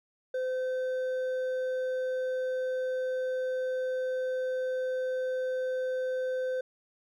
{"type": "tone with hard clipping", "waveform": "triangle", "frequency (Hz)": 513, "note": "C5", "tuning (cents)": -34, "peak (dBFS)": -30, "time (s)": [0.34, 6.61], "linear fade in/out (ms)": 5, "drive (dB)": 8, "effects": []}